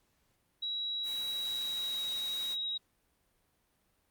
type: tone with pitch glide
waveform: sine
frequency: 3880 to 3822 Hz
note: B7 to A#7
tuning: -31 to +43 cents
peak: -33 dBFS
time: 0.62-2.78 s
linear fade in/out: 10 ms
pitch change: -26 cents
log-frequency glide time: 1.27-2.06 s
type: noise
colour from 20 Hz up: white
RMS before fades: -47 dBFS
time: 1.03-2.57 s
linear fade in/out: 50 ms
effects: pink hiss -74 dBFS RMS until 4.1 s + Opus 48 kbps